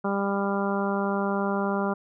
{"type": "harmonic tone", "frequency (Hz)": 198.7, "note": "G3", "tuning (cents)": 24, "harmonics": [1, 2, 3, 4, 5, 6, 7], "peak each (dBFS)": [-27, -30, -32, -33, -34, -35, -35], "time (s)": [0.04, 1.94], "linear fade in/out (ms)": 10, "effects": []}